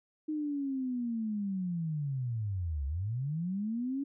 sine linear two-way sweep, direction down then up, 311.1 to 66.3 to 284 Hz, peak -31 dBFS, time 0.28-4.04 s, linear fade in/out 10 ms, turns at 2.86 s, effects none

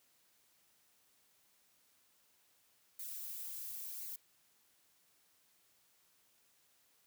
violet noise with flanger, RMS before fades -45 dBFS, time 2.99-4.16 s, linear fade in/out 5 ms, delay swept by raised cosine 0.45 to 5.65 ms, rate 0.95 Hz, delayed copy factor +0.5, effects white hiss -72 dBFS RMS until 7.06 s + high-pass 60 Hz 12 dB/octave

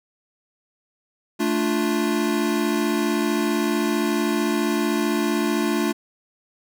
square chord, D minor, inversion second, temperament equal, 220 / 293.7 / 349.2 Hz, A3 / D4 / F4, 0 / 0 / 0 cents, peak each -25 dBFS, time 1.39-5.93 s, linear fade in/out 20 ms, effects none

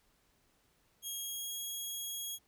10% pulse tone with pitch glide, 3269 to 3305 Hz, G#7 to G#7, -28 to -9 cents, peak -31 dBFS, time 1.02-2.39 s, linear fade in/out 50 ms, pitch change +19 cents, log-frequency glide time 1.2-1.59 s, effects pink hiss -72 dBFS RMS until 2.47 s

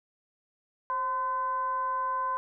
sine tone with frequency modulation, 1025 Hz, C6, 36 cents flat, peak -27 dBFS, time 0.9-2.37 s, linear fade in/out 0 ms, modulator 493 Hz, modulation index 0.4, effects none

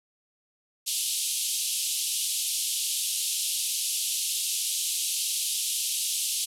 white band-pass noise, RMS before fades -29 dBFS, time 0.86-6.46 s, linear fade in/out 20 ms, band 2800 to 12000 Hz, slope 48 dB/octave, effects none

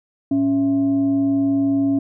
sine tone with frequency modulation, 277.2 Hz, C#4, in tune, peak -15 dBFS, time 0.31-1.99 s, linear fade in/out 5 ms, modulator 388 Hz, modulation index 0.31, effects none

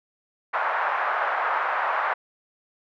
white band-pass noise, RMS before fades -25 dBFS, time 0.53-2.14 s, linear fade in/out 10 ms, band 680 to 1500 Hz, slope 24 dB/octave, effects none

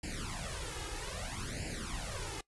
pink noise with flanger, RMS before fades -40 dBFS, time 0.03-2.41 s, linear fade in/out 5 ms, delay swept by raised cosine 0.41 to 2.41 ms, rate 0.62 Hz, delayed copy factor +1, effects noise-tail reverb RT60 0.1 s tail -21 dB re dry + resampled to 24000 Hz

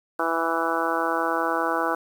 harmonic tone, 165.1 Hz, E3, 3 cents sharp, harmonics 2 / 3 / 4 / 5 / 6 / 7 / 8 / 9, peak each -30 / -30 / -30 / -30 / -30 / -30 / -30 / -30 dBFS, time 0.19-1.95 s, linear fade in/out 5 ms, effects 8-bit

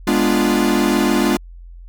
45% pulse chord, G# diminished seventh, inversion none, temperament equal, 207.7 / 246.9 / 293.7 / 349.2 Hz, G#3 / B3 / D4 / F4, 0 / 0 / 0 / 0 cents, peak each -19 dBFS, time 0.07-1.37 s, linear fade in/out 5 ms, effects added 43 Hz sine -34 dBFS peak until 1.88 s + MP3 96 kbps

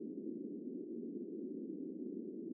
white band-pass noise, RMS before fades -45 dBFS, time 0-2.53 s, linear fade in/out 10 ms, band 210 to 380 Hz, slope 48 dB/octave, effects none

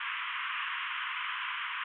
pink band-pass noise, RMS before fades -36 dBFS, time 0-1.84 s, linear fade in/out 5 ms, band 1000 to 3200 Hz, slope 96 dB/octave, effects none

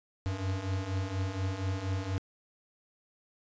square beating tone pair, 92.5 / 96.7 Hz, F#2 / G2, 0 / -23 cents, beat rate 4.2 Hz, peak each -37 / -33 dBFS, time 0.26-2.18 s, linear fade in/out 0 ms, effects resampled to 16000 Hz

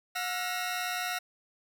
20% pulse tone cluster, 723 / 1347 / 1888 Hz, F#5 / E6 / A#6, -40 / +37 / +22 cents, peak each -29 / -32 / -32 dBFS, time 0.15-1.19 s, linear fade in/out 10 ms, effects none

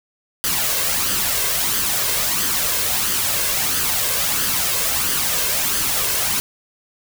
white noise with flanger, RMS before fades -20 dBFS, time 0.44-6.4 s, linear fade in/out 0 ms, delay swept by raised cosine 0.63 to 1.93 ms, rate 1.5 Hz, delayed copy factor +0.5, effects none

